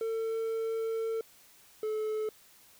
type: tone pair in turn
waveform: triangle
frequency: 449.5 / 432 Hz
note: A4 / A4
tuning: +37 / -32 cents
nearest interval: minor second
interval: 69 cents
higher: first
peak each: -28 dBFS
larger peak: neither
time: 0.01-1.21 / 1.83-2.29 s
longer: first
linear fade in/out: 2 ms
effects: white hiss -59 dBFS RMS until 2.79 s